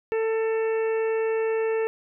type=harmonic tone; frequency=445.3 Hz; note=A4; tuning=21 cents sharp; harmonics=1 / 2 / 3 / 4 / 5 / 6; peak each=-22 / -36 / -41 / -38 / -42 / -41 dBFS; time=0.12-1.87 s; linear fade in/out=0 ms; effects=none